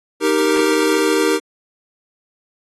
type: chord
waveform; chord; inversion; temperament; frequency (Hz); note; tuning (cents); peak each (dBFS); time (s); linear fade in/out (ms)
square; Eb major; none; equal; 311.1 / 392 / 466.2; Eb4 / G4 / Bb4; 0 / 0 / 0; -19; 0.2-1.4; 50
type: noise bursts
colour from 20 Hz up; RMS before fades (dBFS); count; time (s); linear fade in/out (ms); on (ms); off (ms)
violet; -31; 7; 0.27-0.953; 2; 23; 87
effects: AAC 32 kbps